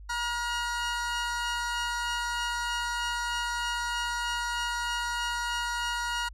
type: tone pair together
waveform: sawtooth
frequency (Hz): 954 / 1429.4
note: A#5 / F6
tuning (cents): +40 / +40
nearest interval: perfect fifth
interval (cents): 700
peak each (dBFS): -28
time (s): 0.09-6.29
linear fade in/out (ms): 10
effects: added 50 Hz sine -43 dBFS peak until 6.33 s + low-pass 8000 Hz 12 dB/octave